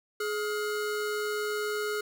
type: tone pair together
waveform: square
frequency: 422 / 1418 Hz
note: G#4 / F6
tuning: +28 / +26 cents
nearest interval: octave + major sixth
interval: 2098 cents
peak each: -31 / -36 dBFS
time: 0.2-2.01 s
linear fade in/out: 5 ms
effects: none